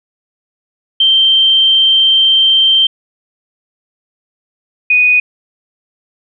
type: tone pair in turn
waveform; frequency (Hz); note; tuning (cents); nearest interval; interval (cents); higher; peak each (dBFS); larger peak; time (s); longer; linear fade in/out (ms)
sine; 3136 / 2483; G7 / D#7; 0 / -4; major third; 404; first; -6; neither; 1-2.87 / 4.9-5.2; first; 5
effects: none